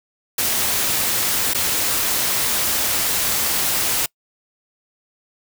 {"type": "noise with dropouts", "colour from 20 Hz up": "white", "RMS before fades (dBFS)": -20, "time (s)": [0.38, 4.06], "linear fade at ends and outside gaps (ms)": 5, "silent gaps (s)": [1.536, 1.546], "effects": ["noise-tail reverb RT60 0.1 s tail -25 dB re dry"]}